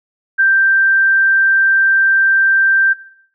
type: tone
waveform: sine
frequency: 1570 Hz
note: G6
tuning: 2 cents sharp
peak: -8 dBFS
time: 0.38-2.94 s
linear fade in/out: 20 ms
effects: noise-tail reverb RT60 0.6 s tail -17 dB re dry